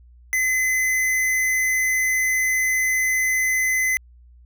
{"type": "tone", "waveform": "square", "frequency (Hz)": 2035, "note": "C7", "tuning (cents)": -49, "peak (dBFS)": -19, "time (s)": [0.33, 3.97], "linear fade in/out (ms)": 0, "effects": ["added 60 Hz sine -46 dBFS peak until 4.45 s"]}